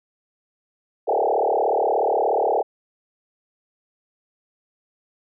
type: tone with frequency modulation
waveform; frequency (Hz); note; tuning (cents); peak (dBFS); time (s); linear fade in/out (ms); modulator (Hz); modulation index
sine; 622.3; D#5; 0; -17; 1.07-2.63; 20; 36.8; 5.9
effects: none